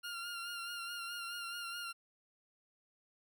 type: tone with vibrato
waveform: 20% pulse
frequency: 1396.9 Hz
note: F6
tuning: in tune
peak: -36 dBFS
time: 0.03-1.93 s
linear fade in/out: 20 ms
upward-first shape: sine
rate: 4.7 Hz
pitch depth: 34 cents each way
effects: none